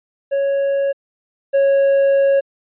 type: tone pair in turn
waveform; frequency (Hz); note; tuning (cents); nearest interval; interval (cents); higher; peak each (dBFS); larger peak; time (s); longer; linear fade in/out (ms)
triangle; 554.4 / 551.4; C#5 / C#5; 0 / -9; unison; 9; first; -13 / -9; second; 0.31-0.93 / 1.53-2.41; second; 20
effects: resampled to 8000 Hz